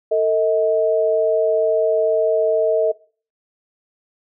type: tone pair together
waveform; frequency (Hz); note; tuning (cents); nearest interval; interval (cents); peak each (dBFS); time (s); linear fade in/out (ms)
sine; 448.9 / 634.8; A4 / D#5; +35 / +35; tritone; 600; -17; 0.11-2.92; 10
effects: noise-tail reverb RT60 0.4 s tail -20 dB re dry